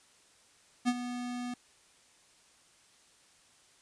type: tone with ADSR envelope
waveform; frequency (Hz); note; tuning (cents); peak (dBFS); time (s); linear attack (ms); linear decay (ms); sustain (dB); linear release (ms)
square; 245.2; B3; -12; -24; 0.85-1.54; 33; 47; -12; 4
effects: white hiss -63 dBFS RMS until 3.81 s + resampled to 22050 Hz